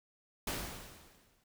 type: noise with exponential decay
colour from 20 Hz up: pink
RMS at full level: -35 dBFS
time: 0.47-1.44 s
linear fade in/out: 5 ms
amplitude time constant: 210 ms
effects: none